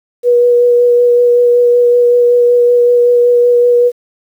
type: tone with vibrato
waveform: sine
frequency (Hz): 484.1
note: B4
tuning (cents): -35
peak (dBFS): -5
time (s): 0.23-3.92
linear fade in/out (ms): 50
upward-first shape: sine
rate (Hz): 5.3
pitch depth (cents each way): 12
effects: 7-bit